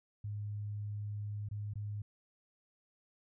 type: tone with dropouts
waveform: sine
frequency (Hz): 103.83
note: G#2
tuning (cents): 0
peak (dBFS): -37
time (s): 0.24-2.02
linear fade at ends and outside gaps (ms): 5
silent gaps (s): 1.488-1.511 / 1.737-1.755
effects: none